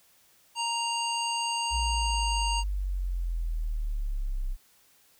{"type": "harmonic tone", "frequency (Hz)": 932.3, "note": "A#5", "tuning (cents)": 0, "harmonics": [1, 3, 5, 7, 9], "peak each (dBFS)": [-30, -32, -36, -40, -39], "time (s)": [0.55, 2.64], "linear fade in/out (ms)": 50}
{"type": "exponential sweep", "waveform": "sine", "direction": "down", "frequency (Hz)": [61.74, 31.59], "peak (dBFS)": -27, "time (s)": [1.7, 4.57], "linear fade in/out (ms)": 50}
{"effects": ["white hiss -62 dBFS RMS until 5.19 s"]}